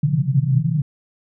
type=band-pass noise; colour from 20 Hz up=pink; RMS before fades=-18 dBFS; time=0.03-0.82 s; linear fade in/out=5 ms; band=120 to 170 Hz; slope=96 dB/octave; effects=none